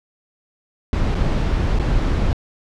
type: noise with dropouts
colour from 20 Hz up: brown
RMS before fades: -18 dBFS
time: 0.93-2.33 s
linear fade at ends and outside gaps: 1 ms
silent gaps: 1.146-1.151 / 1.789-1.796 s
effects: low-pass 5000 Hz 12 dB/octave